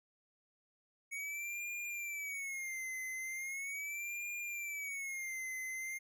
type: tone with vibrato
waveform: square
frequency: 2222 Hz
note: C#7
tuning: 4 cents sharp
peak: -40 dBFS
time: 1.11-5.99 s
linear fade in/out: 20 ms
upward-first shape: sine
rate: 0.39 Hz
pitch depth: 140 cents each way
effects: none